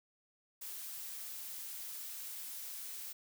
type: noise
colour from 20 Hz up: blue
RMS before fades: -45 dBFS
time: 0.61-3.13 s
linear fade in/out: 10 ms
effects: none